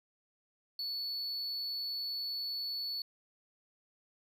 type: tone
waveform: triangle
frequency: 4435 Hz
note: C#8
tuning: in tune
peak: -34 dBFS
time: 0.79-3.02 s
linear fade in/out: 2 ms
effects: none